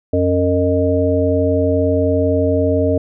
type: harmonic tone with a mistuned harmonic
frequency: 91.2 Hz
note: F#2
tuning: 24 cents flat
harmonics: 1 / 3 / 5 / 7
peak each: -18 / -18 / -18 / -18 dBFS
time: 0.13-2.98 s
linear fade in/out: 5 ms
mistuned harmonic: 7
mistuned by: -59 cents
effects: none